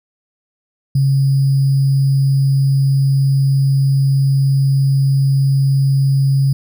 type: tone with sample-and-hold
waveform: sine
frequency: 136.8 Hz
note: C#3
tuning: 23 cents flat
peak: -10 dBFS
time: 0.95-6.53 s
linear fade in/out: 5 ms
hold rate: 4900 Hz
effects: none